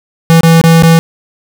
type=tone with dropouts; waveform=square; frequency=164.81 Hz; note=E3; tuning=in tune; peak=-3 dBFS; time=0.3-0.99 s; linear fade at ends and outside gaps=0 ms; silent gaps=0.408-0.433 / 0.614-0.639 / 0.824-0.834 s; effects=none